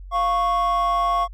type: tone pair together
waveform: triangle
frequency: 696 / 1104.8 Hz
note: F5 / C#6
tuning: -6 / -6 cents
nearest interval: minor sixth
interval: 800 cents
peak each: -20 / -17 dBFS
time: 0.11-1.28 s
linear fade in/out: 50 ms
effects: tanh soft clip ceiling -10 dBFS + added 46 Hz sine -35 dBFS peak until 1.33 s